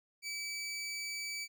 20% pulse tone, 2300 Hz, D7, 37 cents flat, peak -33 dBFS, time 0.22-1.48 s, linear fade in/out 50 ms, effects none

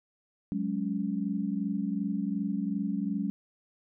sine chord, F# suspended second, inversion none, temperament equal with one note detuned, 185 / 207.7 / 279.8 Hz, F#3 / G#3 / C#4, 0 / 0 / +16 cents, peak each -33 / -31 / -34 dBFS, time 0.52-3.3 s, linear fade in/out 0 ms, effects none

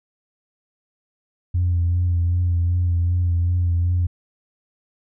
sine tone with vibrato, 87.31 Hz, F2, in tune, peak -15 dBFS, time 1.54-4.07 s, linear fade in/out 10 ms, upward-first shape sine, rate 2.6 Hz, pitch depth 33 cents each way, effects tanh soft clip ceiling -13 dBFS

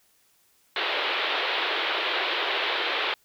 white band-pass noise, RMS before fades -27 dBFS, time 0.76-3.14 s, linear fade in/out 2 ms, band 340 to 3800 Hz, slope 48 dB/octave, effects white hiss -64 dBFS RMS until 3.24 s

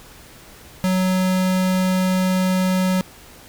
square tone, 185.6 Hz, F#3, 6 cents sharp, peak -17 dBFS, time 0.84-3.01 s, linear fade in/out 0 ms, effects pink hiss -44 dBFS RMS until 3.48 s

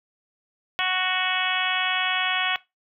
harmonic tone, 370 Hz, F#4, in tune, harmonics 2 / 3 / 4 / 5 / 6 / 7 / 8 / 9, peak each -30 / -30 / -30 / -30 / -30 / -30 / -30 / -30 dBFS, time 0.79-2.56 s, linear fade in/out 0 ms, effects noise-tail reverb RT60 0.2 s tail -19 dB re dry

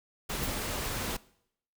pink noise, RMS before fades -34 dBFS, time 0.29-1.17 s, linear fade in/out 10 ms
violet noise with exponential decay, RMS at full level -33 dBFS, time 0.43-0.56 s, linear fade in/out 0 ms, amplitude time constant 27 ms
effects noise-tail reverb RT60 0.7 s tail -21 dB re dry

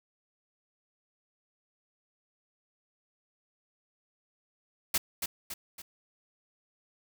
white noise with echo, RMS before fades -27 dBFS, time 4.94-4.98 s, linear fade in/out 5 ms, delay 280 ms, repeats 3, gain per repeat -6 dB, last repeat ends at 5.82 s, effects none

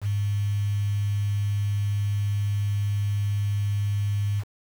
sine tone with quantisation, 102.1 Hz, G#2, 29 cents flat, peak -22 dBFS, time 0.01-4.44 s, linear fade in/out 50 ms, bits 7, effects none

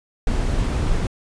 brown noise, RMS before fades -20 dBFS, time 0.27-1.07 s, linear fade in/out 2 ms, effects resampled to 22050 Hz

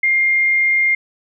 sine tone, 2116 Hz, C7, 19 cents sharp, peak -12 dBFS, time 0.03-0.95 s, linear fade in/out 5 ms, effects none

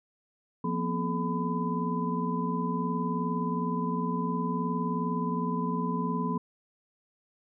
sine tone cluster, 173.2 / 236 / 255.4 / 429.3 / 1005 Hz, F3 / A#3 / C4 / A4 / B5, -14 / +22 / -42 / -43 / +30 cents, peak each -31 / -33 / -36 / -37 / -33 dBFS, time 0.64-6.38 s, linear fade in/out 5 ms, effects none

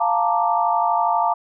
sine chord, Bb major seventh, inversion second, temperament equal, 698.5 / 880 / 932.3 / 1174.7 Hz, F5 / A5 / Bb5 / D6, 0 / 0 / 0 / 0 cents, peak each -21 / -21 / -22 / -24 dBFS, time 0-1.34 s, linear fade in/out 10 ms, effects none

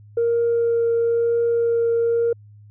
sine tone with vibrato, 466.2 Hz, A#4, in tune, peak -15 dBFS, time 0.17-2.33 s, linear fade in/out 5 ms, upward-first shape triangle, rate 1 Hz, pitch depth 9 cents each way, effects tanh soft clip ceiling -13 dBFS + added 104 Hz sine -43 dBFS peak until 2.7 s

